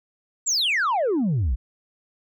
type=exponential sweep; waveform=sine; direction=down; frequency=7760 to 51.91 Hz; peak=-17 dBFS; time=0.46-1.56 s; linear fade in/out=20 ms; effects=tanh soft clip ceiling -18 dBFS